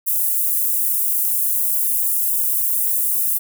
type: high-pass noise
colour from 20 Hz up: white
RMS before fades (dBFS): -19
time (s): 0.06-3.39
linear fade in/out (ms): 20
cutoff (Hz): 10000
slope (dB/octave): 24
effects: none